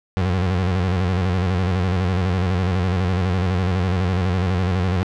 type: tone with vibrato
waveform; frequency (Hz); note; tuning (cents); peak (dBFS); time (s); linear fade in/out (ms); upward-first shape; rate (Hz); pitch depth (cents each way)
30% pulse; 91.3; F#2; -23; -15; 0.17-5.03; 0; square; 12; 69
effects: low-pass 4000 Hz 12 dB/octave